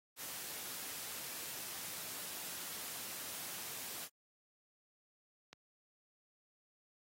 white noise, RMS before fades -45 dBFS, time 0.16-4.09 s, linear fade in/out 50 ms
click, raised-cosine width 0.2 ms, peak -33 dBFS, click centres 5.53 s
effects high-pass 100 Hz 12 dB/octave + AAC 48 kbps

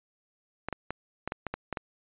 clicks, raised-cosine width 0.5 ms, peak -17 dBFS, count 9, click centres 0.686 / 0.727 / 0.906 / 1.276 / 1.321 / 1.467 / 1.54 / 1.727 / 1.772 s, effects resampled to 8000 Hz

